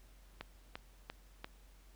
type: click train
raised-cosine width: 0.3 ms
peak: -26 dBFS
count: 4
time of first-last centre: 0.41-1.444 s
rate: 2.9 Hz
effects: added 46 Hz sine -58 dBFS peak until 1.95 s + pink hiss -67 dBFS RMS until 1.95 s